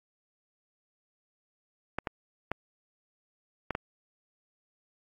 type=clicks; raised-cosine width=0.5 ms; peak=-15 dBFS; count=5; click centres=1.986 / 2.072 / 2.516 / 3.707 / 3.751 s; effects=AAC 64 kbps